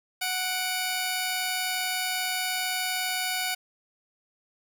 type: tone pair together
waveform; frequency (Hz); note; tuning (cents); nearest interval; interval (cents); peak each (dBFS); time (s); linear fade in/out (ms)
10% pulse; 739.2 / 2349; F#5 / D7; -2 / 0; octave + minor sixth; 2002; -20 / -23; 0.21-3.55; 10
effects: none